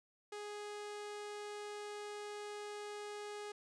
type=tone; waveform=sawtooth; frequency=415.3 Hz; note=G#4; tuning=in tune; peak=-40 dBFS; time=0.32-3.52 s; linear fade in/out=5 ms; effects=resampled to 22050 Hz